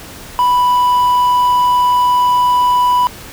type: tone with quantisation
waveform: triangle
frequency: 988 Hz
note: B5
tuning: in tune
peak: -7 dBFS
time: 0.39-3.07 s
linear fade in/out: 0 ms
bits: 6
effects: pink hiss -33 dBFS RMS until 3.32 s